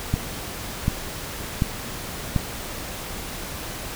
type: click train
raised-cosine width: 5 ms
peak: -7 dBFS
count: 4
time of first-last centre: 0.14-2.362 s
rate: 1.35 Hz
effects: pink hiss -33 dBFS RMS until 3.95 s